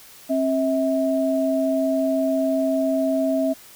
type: tone pair together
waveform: sine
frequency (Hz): 267.9 / 646.6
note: C4 / E5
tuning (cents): +41 / -34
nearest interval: octave + minor third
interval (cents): 1525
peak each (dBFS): -21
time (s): 0.29-3.54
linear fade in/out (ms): 20
effects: white hiss -46 dBFS RMS until 3.75 s